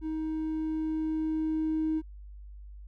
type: tone with level ramp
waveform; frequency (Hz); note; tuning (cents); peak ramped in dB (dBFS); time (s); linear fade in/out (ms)
triangle; 314.6; D#4; +19; -28 to -22; 0.01-2.02; 50
effects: tanh soft clip ceiling -23 dBFS + added 50 Hz sine -43 dBFS peak until 2.87 s